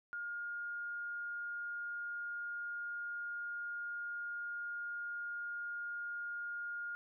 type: tone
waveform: sine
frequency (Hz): 1419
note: F6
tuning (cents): +27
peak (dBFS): -39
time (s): 0.13-6.95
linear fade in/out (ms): 0
effects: none